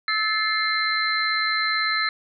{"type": "tone cluster", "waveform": "sine", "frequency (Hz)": [1302, 1740, 2104, 4091], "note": ["E6", "A6", "C7", "C8"], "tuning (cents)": [-22, -20, 9, -40], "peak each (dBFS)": -26, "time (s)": [0.08, 2.09], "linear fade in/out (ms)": 2, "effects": []}